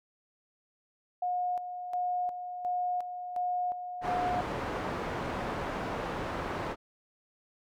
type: tone with tremolo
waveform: sine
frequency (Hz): 720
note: F#5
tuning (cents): -47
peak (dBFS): -28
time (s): 1.22-4.41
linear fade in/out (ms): 5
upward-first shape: square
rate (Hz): 1.4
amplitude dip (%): 60
type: low-pass noise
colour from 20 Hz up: white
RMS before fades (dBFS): -35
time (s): 4.01-6.76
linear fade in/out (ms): 50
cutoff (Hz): 1000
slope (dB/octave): 12
effects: none